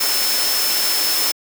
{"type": "tone in noise", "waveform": "sine", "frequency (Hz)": 5274, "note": "E8", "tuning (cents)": 0, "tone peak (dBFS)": -20, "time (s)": [0, 1.32], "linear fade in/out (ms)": 10, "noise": "white", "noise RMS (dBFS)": -20, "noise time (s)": [0, 1.32], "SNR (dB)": -3, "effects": ["high-pass 300 Hz 12 dB/octave"]}